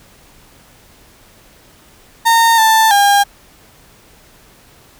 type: tone with pitch steps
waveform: 35% pulse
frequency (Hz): 917 / 886 / 807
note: A#5 / A5 / G#5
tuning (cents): -29 / +12 / -50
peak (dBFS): -6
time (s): 2.25-3.24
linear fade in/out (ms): 20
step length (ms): 330
effects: pink hiss -46 dBFS RMS until 4.99 s